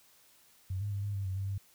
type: tone with pitch steps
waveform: sine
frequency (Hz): 94 / 102.5 / 99.7 / 102 / 98.5 / 94.2 / 97.7 / 98.4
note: F#2 / G#2 / G2 / G#2 / G2 / F#2 / G2 / G2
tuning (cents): +28 / -22 / +30 / -31 / +9 / +32 / -5 / +7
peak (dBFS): -32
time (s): 0.7-1.58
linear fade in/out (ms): 5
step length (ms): 110
effects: white hiss -63 dBFS RMS until 1.74 s